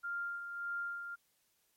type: tone with tremolo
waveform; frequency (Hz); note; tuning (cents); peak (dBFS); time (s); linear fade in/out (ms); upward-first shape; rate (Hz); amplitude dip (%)
sine; 1396.9; F6; 0; -35; 0.03-1.16; 20; sine; 1.7; 50
effects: white hiss -75 dBFS RMS until 1.76 s + MP3 64 kbps